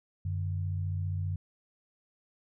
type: tone pair together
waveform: sine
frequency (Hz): 93.74 / 148.8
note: F#2 / D3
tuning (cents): +23 / +23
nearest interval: minor sixth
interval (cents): 800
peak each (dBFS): -30 / -38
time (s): 0.25-1.36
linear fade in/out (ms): 5
effects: none